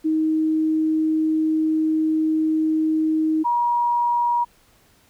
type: tone pair in turn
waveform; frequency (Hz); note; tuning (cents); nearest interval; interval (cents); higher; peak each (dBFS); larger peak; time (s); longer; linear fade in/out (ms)
sine; 314.6 / 955.6; D#4 / A#5; +19 / +43; octave + perfect fifth; 1924; second; -17; neither; 0.04-3.44 / 3.44-4.45; first; 20
effects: pink hiss -57 dBFS RMS until 5.09 s